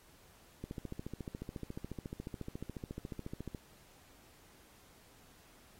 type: click train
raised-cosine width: 3 ms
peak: -28 dBFS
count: 42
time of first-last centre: 0.64-3.548 s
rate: 14.1 Hz
effects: pink hiss -63 dBFS RMS until 5.79 s + AAC 48 kbps